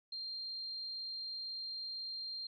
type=tone; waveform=sine; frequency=4186 Hz; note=C8; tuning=in tune; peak=-40 dBFS; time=0.12-2.47 s; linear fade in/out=5 ms; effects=none